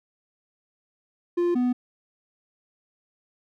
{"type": "tone pair in turn", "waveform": "triangle", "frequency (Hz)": [348.9, 248], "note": ["F4", "B3"], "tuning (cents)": [-2, 7], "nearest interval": "tritone", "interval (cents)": 591, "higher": "first", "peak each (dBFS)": -18, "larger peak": "neither", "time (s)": [[1.37, 1.55], [1.55, 1.73]], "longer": "neither", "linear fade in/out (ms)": 10, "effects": []}